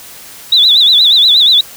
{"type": "tone with vibrato", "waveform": "sine", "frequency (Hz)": 3690, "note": "A#7", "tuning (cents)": -18, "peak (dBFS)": -4, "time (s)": [0.52, 1.61], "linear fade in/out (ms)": 5, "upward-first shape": "sine", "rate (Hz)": 8.4, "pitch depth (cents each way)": 150, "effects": ["white hiss -33 dBFS RMS until 1.76 s"]}